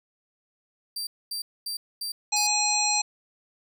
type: tone bursts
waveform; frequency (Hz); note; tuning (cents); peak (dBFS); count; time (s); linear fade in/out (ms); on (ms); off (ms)
sawtooth; 4699; D8; 0; -27; 5; 0.96-2.47; 5; 110; 240
type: harmonic tone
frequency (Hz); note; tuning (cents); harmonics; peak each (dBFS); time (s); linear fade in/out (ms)
836; G#5; +11; 1 / 3 / 5 / 7 / 9; -28 / -30 / -27 / -29 / -27; 2.32-3.02; 10
effects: none